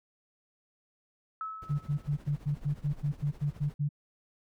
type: tone with exponential decay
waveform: sine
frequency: 1298 Hz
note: E6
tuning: 27 cents flat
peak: -32 dBFS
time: 1.41-2.2 s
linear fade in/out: 1 ms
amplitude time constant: 170 ms
type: noise with tremolo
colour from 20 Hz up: brown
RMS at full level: -44 dBFS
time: 1.62-3.74 s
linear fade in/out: 0 ms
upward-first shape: triangle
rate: 14 Hz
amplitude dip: 75%
type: tone bursts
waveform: sine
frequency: 145.5 Hz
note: D3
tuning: 16 cents flat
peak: -26 dBFS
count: 12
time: 1.69-3.891 s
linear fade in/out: 20 ms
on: 100 ms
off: 91 ms
effects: none